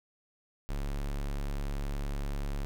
square tone, 35.27 Hz, C#1, 31 cents sharp, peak -32 dBFS, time 0.69-2.65 s, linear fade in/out 0 ms, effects none

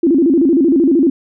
sine tone with vibrato, 302.1 Hz, D4, 49 cents sharp, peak -8 dBFS, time 0.03-1.1 s, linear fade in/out 5 ms, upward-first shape square, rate 13 Hz, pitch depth 200 cents each way, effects none

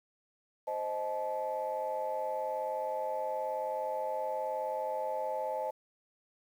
sine chord, A diminished, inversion first, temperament equal with one note detuned, 523.3 / 622.3 / 864.9 Hz, C5 / Eb5 / A5, 0 / 0 / -30 cents, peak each -36 / -36 / -35 dBFS, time 0.67-5.71 s, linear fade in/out 10 ms, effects tanh soft clip ceiling -25 dBFS + 10-bit

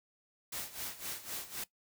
white noise with tremolo, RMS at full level -39 dBFS, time 0.52-1.64 s, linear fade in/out 5 ms, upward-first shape sine, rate 3.9 Hz, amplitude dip 80%, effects noise-tail reverb RT60 0.1 s tail -18 dB re dry

